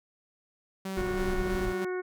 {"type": "tone with tremolo", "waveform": "sawtooth", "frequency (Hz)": 191.5, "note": "G3", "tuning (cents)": -40, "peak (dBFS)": -29, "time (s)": [0.85, 1.85], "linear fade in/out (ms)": 5, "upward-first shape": "square", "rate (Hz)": 3.1, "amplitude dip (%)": 30}
{"type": "harmonic tone", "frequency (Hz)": 366.2, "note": "F#4", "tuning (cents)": -18, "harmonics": [1, 2, 3, 4, 5, 6], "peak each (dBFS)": [-30, -44, -44, -41, -47, -48], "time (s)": [0.96, 2.02], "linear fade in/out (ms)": 20}
{"type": "noise", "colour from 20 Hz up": "brown", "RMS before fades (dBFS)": -34, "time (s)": [0.97, 1.73], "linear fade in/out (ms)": 0}
{"effects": []}